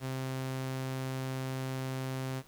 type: tone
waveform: sawtooth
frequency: 131.4 Hz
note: C3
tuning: 8 cents sharp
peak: -30 dBFS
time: 0-2.43 s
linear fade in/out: 50 ms
effects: pink hiss -60 dBFS RMS until 2.47 s